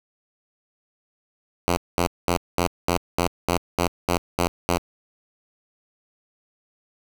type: tone bursts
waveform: 5% pulse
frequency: 87.31 Hz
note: F2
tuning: in tune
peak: -8 dBFS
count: 11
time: 1.68-4.781 s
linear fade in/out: 0 ms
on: 91 ms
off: 210 ms
effects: none